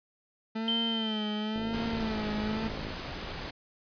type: tone with vibrato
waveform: 40% pulse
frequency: 220 Hz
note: A3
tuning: in tune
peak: -30 dBFS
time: 0.55-2.68 s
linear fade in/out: 10 ms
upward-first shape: sine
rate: 0.98 Hz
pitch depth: 73 cents each way
type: tone with exponential decay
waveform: sine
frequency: 3112 Hz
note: G7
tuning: 13 cents flat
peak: -26 dBFS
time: 0.68-2.71 s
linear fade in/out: 1 ms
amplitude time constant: 440 ms
type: click train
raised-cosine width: 2 ms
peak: -27 dBFS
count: 73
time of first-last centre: 1.56-2.906 s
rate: 53.5 Hz
type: noise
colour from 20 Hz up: pink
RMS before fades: -38 dBFS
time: 1.73-3.51 s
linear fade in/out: 10 ms
effects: resampled to 11025 Hz